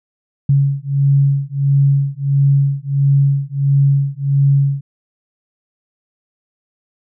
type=beating tone pair; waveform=sine; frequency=138.59 / 140.09 Hz; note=C#3 / C#3; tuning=0 / +19 cents; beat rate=1.5 Hz; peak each=-14 dBFS; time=0.49-4.81 s; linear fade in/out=5 ms; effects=none